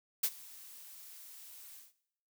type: noise with ADSR envelope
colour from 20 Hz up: blue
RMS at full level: -28 dBFS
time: 0.23-1.93 s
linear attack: 9 ms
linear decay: 55 ms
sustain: -24 dB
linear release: 170 ms
effects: noise-tail reverb RT60 0.7 s tail -17 dB re dry